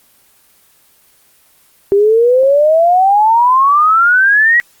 sine exponential sweep, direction up, 392 to 1942 Hz, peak -6 dBFS, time 1.92-4.6 s, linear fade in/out 0 ms, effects white hiss -50 dBFS RMS until 4.8 s + Opus 24 kbps

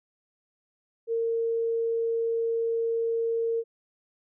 sine tone, 458.6 Hz, A#4, 28 cents flat, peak -24 dBFS, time 1.07-3.64 s, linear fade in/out 50 ms, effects none

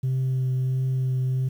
sine tone with vibrato, 130 Hz, C3, 11 cents flat, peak -19 dBFS, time 0.03-1.49 s, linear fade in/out 10 ms, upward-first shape triangle, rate 1.5 Hz, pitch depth 15 cents each way, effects tanh soft clip ceiling -20 dBFS + 9-bit

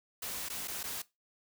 white noise with dropouts, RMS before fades -39 dBFS, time 0.22-1.02 s, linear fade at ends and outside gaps 5 ms, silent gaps 0.487-0.499 / 0.675-0.68 / 0.831-0.838 s, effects noise-tail reverb RT60 0.2 s tail -18 dB re dry

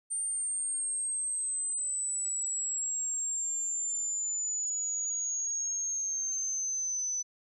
sine exponential sweep, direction down, 8870 to 6000 Hz, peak -30 dBFS, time 0.1-7.23 s, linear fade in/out 20 ms, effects none

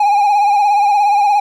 triangle tone with vibrato, 819 Hz, G#5, 24 cents flat, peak -7 dBFS, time 0-1.4 s, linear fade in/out 5 ms, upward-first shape sine, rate 17 Hz, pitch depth 52 cents each way, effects none

